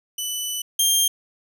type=tone pair in turn; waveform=15% pulse; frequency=2984 / 3193 Hz; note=F#7 / G7; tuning=+14 / +31 cents; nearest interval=minor second; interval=117 cents; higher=second; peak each=-18 / -9 dBFS; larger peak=second; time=0.18-0.62 / 0.79-1.08 s; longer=first; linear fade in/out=5 ms; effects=none